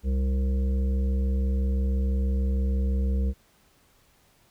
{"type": "harmonic tone", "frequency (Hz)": 66.1, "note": "C2", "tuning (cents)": 18, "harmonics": [1, 3, 5, 7, 8], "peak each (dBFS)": [-22, -32, -45, -40, -47], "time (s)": [0.03, 3.34], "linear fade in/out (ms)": 50, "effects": ["pink hiss -62 dBFS RMS until 4.5 s"]}